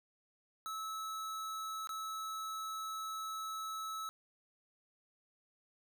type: tone with dropouts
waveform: square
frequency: 1300 Hz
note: E6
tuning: 24 cents flat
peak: -40 dBFS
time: 0.66-4.09 s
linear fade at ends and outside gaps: 0 ms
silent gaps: 1.872-1.892 s
effects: none